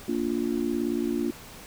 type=chord; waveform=sine; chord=Bb major; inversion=none; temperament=just; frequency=233.1 / 291.4 / 349.6 Hz; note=Bb3 / D4 / F4; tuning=0 / -13 / +2 cents; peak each=-29 dBFS; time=0.08-1.31 s; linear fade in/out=5 ms; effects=pink hiss -45 dBFS RMS until 1.66 s